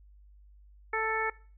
harmonic tone, 441.3 Hz, A4, 5 cents sharp, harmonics 1 / 2 / 3 / 4 / 5, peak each -34 / -34 / -34 / -34 / -34 dBFS, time 0.93-1.3 s, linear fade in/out 5 ms, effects noise-tail reverb RT60 0.4 s tail -21 dB re dry + added 50 Hz sine -53 dBFS peak until 1.57 s

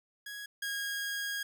sawtooth tone pair in turn, 1661.2 / 1636.4 Hz, G#6 / G#6, 0 / -26 cents, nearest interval unison, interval 26 cents, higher first, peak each -37 / -30 dBFS, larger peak second, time 0.26-0.46 / 0.62-1.43 s, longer second, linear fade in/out 5 ms, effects none

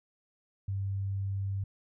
sine tone, 98 Hz, G2, in tune, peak -30 dBFS, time 0.68-1.64 s, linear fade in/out 5 ms, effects none

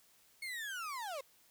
35% pulse linear sweep, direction down, 2198 to 513 Hz, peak -38 dBFS, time 0.42-1.21 s, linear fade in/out 5 ms, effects white hiss -67 dBFS RMS until 1.5 s

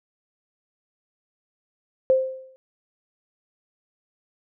sine tone with exponential decay, 523.3 Hz, C5, in tune, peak -12 dBFS, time 2.1-2.56 s, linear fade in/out 0 ms, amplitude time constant 100 ms, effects none

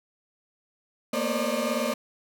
35% pulse tone cluster, 225.4 / 242.5 / 538 / 586 / 608 Hz, A3 / B3 / C5 / D5 / D#5, +42 / -31 / +48 / -4 / -40 cents, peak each -30 dBFS, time 1.13-1.94 s, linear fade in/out 5 ms, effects none

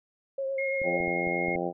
sine tone with vibrato, 540 Hz, C#5, 45 cents flat, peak -28 dBFS, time 0.38-0.98 s, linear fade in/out 5 ms, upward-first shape triangle, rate 8.9 Hz, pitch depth 27 cents each way
sine tone, 2147 Hz, C7, 44 cents sharp, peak -30 dBFS, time 0.58-1.56 s, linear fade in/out 5 ms
clicks, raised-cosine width 3 ms, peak -28 dBFS, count 6, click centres 0.817 / 1.005 / 1.08 / 1.272 / 1.484 / 1.557 s
harmonic tone, 87.31 Hz, F2, in tune, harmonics 2 / 3 / 4 / 5 / 6 / 7 / 8 / 9, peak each -36 / -39 / -33 / -37 / -35 / -36 / -39 / -35 dBFS, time 0.83-1.73 s, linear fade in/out 50 ms
effects none

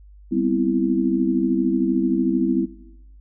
sine chord, C major seventh, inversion second, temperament equal with one note detuned, 196 / 246.9 / 260.1 / 329.6 Hz, G3 / B3 / C4 / E4, 0 / 0 / -10 / 0 cents, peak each -25 / -24 / -22 / -22 dBFS, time 0.31-2.66 s, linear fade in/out 20 ms, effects noise-tail reverb RT60 0.9 s tail -18 dB re dry + added 50 Hz sine -43 dBFS peak until 3.2 s

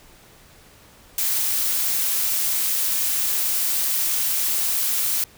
blue noise, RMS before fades -22 dBFS, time 1.18-5.24 s, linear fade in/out 2 ms, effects pink hiss -50 dBFS RMS until 5.37 s

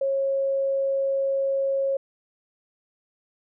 sine tone, 545 Hz, C#5, 29 cents flat, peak -21 dBFS, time 0.01-1.97 s, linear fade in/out 5 ms, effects none

